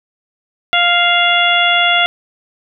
harmonic tone with a mistuned harmonic, 698.5 Hz, F5, in tune, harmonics 1 / 2 / 3 / 4 / 5, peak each -16 / -16 / -16 / -16 / -16 dBFS, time 0.73-2.06 s, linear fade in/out 0 ms, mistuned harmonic 5, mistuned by -45 cents, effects none

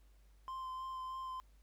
triangle tone with vibrato, 1041 Hz, C6, 9 cents flat, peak -39 dBFS, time 0.48-1.4 s, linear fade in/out 0 ms, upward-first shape sine, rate 3.2 Hz, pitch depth 14 cents each way, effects added 50 Hz sine -61 dBFS peak until 1.62 s + pink hiss -75 dBFS RMS until 1.62 s

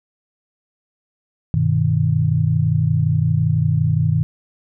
sine chord, G augmented, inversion none, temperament equal, 98 / 123.47 / 155.56 Hz, G2 / B2 / D#3, 0 / 0 / 0 cents, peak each -20 / -19 / -17 dBFS, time 1.54-4.23 s, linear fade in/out 0 ms, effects none

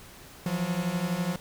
45% pulse beating tone pair, 168.7 / 180.7 Hz, E3 / F#3, +40 / -41 cents, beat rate 12 Hz, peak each -31 / -29 dBFS, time 0.46-1.36 s, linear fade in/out 2 ms, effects pink hiss -49 dBFS RMS until 1.4 s

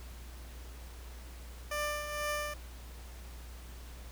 15% pulse tone with tremolo, 594 Hz, D5, 20 cents sharp, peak -25 dBFS, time 1.71-2.54 s, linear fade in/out 5 ms, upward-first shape triangle, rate 2.1 Hz, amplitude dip 60%, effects added 60 Hz sine -45 dBFS peak until 4.11 s + pink hiss -54 dBFS RMS until 4.11 s

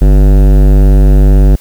sine tone with hard clipping, 49 Hz, G1, in tune, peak -4 dBFS, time 0.01-1.56 s, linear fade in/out 10 ms, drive 17 dB, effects white hiss -40 dBFS RMS until 1.6 s

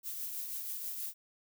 violet noise with tremolo, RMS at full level -38 dBFS, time 0.03-1.14 s, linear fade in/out 50 ms, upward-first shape triangle, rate 6.2 Hz, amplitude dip 40%, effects none

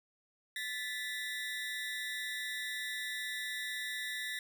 30% pulse ring-modulated tone, 1864.7 Hz, A#6, in tune, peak -31 dBFS, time 0.56-4.39 s, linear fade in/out 2 ms, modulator 118 Hz, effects none

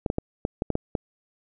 clicks, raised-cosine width 2 ms, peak -11 dBFS, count 8, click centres 0.062 / 0.101 / 0.184 / 0.451 / 0.621 / 0.703 / 0.754 / 0.952 s, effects none

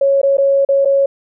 sine tone with dropouts, 552 Hz, C#5, 7 cents flat, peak -9 dBFS, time 0.01-1.06 s, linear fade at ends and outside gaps 5 ms, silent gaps 0.216-0.231 / 0.371-0.382 / 0.65-0.688 / 0.849-0.855 s, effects none

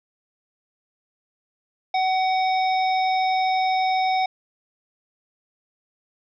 harmonic tone with a mistuned harmonic, 752 Hz, F#5, 28 cents sharp, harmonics 1 / 3 / 5 / 7, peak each -19 / -29 / -33 / -36 dBFS, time 1.94-4.26 s, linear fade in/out 5 ms, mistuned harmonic 5, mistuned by -18 cents, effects none

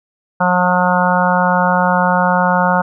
harmonic tone, 180.2 Hz, F#3, 45 cents flat, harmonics 1 / 3 / 4 / 5 / 6 / 7 / 8, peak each -17 / -19 / -19 / -16 / -22 / -21 / -19 dBFS, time 0.4-2.82 s, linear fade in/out 10 ms, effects none

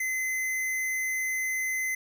square tone, 2047 Hz, C7, 38 cents flat, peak -28 dBFS, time 0-1.95 s, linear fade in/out 5 ms, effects none

